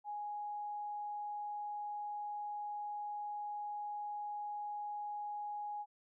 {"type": "tone", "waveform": "sine", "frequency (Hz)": 830.6, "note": "G#5", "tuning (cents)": 0, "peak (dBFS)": -39, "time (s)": [0.04, 5.86], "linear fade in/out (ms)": 50, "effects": []}